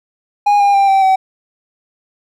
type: tone with pitch steps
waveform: triangle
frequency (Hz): 821 / 806 / 791.2 / 776.7 / 762.5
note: G#5 / G5 / G5 / G5 / G5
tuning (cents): -20 / +48 / +16 / -16 / -48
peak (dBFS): -6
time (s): 0.46-1.16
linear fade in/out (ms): 10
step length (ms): 140
effects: none